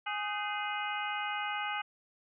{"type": "harmonic tone with a mistuned harmonic", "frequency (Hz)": 415.3, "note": "G#4", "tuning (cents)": 0, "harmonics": [2, 3, 4, 5, 6, 7], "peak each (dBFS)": [-37, -39, -40, -41, -42, -42], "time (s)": [0.06, 1.82], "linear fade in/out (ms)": 10, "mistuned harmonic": 4, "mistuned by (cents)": -140, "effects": []}